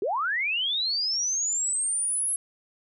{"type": "linear sweep", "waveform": "sine", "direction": "up", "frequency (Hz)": [350, 10900], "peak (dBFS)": -24, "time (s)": [0.02, 2.36], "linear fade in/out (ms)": 2, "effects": []}